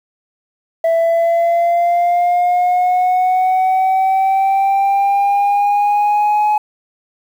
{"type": "linear sweep", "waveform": "sine", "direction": "up", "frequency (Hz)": [659.3, 846], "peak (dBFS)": -8, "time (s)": [0.84, 6.58], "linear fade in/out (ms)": 5, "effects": ["tanh soft clip ceiling -10 dBFS", "7-bit"]}